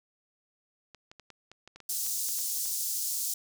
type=clicks; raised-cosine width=0.2 ms; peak=-31 dBFS; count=12; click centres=0.947 / 1.115 / 1.197 / 1.303 / 1.516 / 1.676 / 1.76 / 1.803 / 2.065 / 2.287 / 2.387 / 2.657 s
type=high-pass noise; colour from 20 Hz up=pink; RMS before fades=-32 dBFS; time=1.89-3.34 s; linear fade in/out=5 ms; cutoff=5600 Hz; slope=24 dB/octave
effects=none